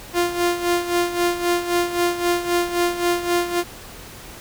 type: tone with tremolo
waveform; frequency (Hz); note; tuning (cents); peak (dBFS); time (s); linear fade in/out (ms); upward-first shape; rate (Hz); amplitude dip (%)
sawtooth; 349.2; F4; 0; -12; 0.13-3.64; 50; sine; 3.8; 70
effects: pink hiss -39 dBFS RMS until 4.4 s